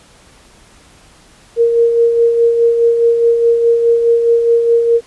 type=tone with tremolo; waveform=sine; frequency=466.2 Hz; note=A#4; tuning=in tune; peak=-6 dBFS; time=1.56-5.01 s; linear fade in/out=50 ms; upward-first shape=sine; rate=4.8 Hz; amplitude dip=45%; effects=pink hiss -45 dBFS RMS until 5.06 s + resampled to 24000 Hz